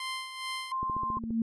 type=tone with tremolo; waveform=15% pulse; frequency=1044 Hz; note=C6; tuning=4 cents flat; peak=-26 dBFS; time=0-0.72 s; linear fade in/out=2 ms; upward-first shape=sine; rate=2.4 Hz; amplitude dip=60%
type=tone; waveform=sine; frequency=1049 Hz; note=C6; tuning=4 cents sharp; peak=-29 dBFS; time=0.71-1.19 s; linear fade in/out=10 ms
type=tone with exponential growth; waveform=sine; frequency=227.3 Hz; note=A#3; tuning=43 cents flat; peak=-23 dBFS; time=0.82-1.42 s; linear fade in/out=2 ms; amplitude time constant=130 ms
type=click train; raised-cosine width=3 ms; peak=-26 dBFS; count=8; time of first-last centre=0.83-1.306 s; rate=14.7 Hz
effects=resampled to 24000 Hz